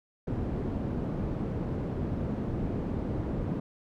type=low-pass noise; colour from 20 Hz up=white; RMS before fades=-32 dBFS; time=0.27-3.6 s; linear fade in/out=5 ms; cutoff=260 Hz; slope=12 dB/octave; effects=none